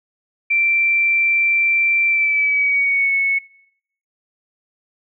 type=tone with pitch glide; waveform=sine; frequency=2349 to 2204 Hz; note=D7 to C#7; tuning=0 to -11 cents; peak=-14 dBFS; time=0.5-3.39 s; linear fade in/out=10 ms; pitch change=-111 cents; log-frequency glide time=2.07-3.14 s; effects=noise-tail reverb RT60 0.7 s tail -22 dB re dry